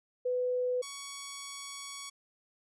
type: tone pair in turn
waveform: sine / 5% pulse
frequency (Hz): 498.9 / 1120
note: B4 / C#6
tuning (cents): +17 / +18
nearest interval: octave + major second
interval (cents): 1401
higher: second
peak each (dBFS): -28 / -28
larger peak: neither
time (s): 0.25-0.82 / 0.82-2.1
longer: second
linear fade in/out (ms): 10
effects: resampled to 22050 Hz